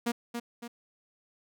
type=tone with echo; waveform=sawtooth; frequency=236.7 Hz; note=A#3; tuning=27 cents sharp; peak=-23 dBFS; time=0.06-0.12 s; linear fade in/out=10 ms; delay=280 ms; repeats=2; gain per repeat=-6 dB; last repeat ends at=0.68 s; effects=none